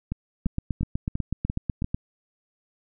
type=two click trains; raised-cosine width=5 ms; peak=-15 / -13 dBFS; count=6 / 13; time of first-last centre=0.12-1.844 / 0.46-1.945 s; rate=2.9 / 8.08 Hz; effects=none